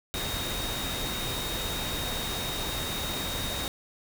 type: tone in noise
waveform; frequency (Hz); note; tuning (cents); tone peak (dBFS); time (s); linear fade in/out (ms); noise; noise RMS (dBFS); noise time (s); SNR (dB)
sine; 3729; A#7; 0; -35; 0.14-3.68; 0; pink; -33; 0.14-3.68; -5
effects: none